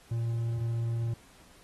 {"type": "tone", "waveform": "triangle", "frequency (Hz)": 116, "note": "A#2", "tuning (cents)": -8, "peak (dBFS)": -26, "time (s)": [0.11, 1.14], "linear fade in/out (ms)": 5, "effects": ["pink hiss -58 dBFS RMS until 1.63 s", "AAC 32 kbps"]}